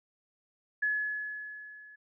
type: tone with level ramp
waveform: sine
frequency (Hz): 1702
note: G#6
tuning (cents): +42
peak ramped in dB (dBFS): -25 to -50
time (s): 0.82-1.96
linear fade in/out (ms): 10
effects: none